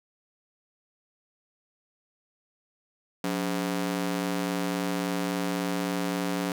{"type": "ring-modulated tone", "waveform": "sawtooth", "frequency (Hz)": 232, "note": "A#3", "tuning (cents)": -8, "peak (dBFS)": -20, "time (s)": [3.24, 6.52], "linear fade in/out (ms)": 2, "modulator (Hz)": 51.8, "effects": []}